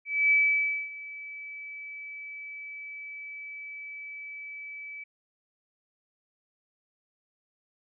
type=tone with ADSR envelope; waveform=sine; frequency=2300 Hz; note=D7; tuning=37 cents flat; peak=-18 dBFS; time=0.05-5.04 s; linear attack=260 ms; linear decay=580 ms; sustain=-20 dB; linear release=8 ms; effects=none